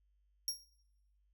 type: tone with exponential decay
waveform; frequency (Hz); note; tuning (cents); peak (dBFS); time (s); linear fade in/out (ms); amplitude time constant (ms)
sawtooth; 5588; F8; 0; -28; 0.48-0.65; 1; 35
effects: noise-tail reverb RT60 0.9 s tail -23 dB re dry + added 50 Hz sine -70 dBFS peak until 1.33 s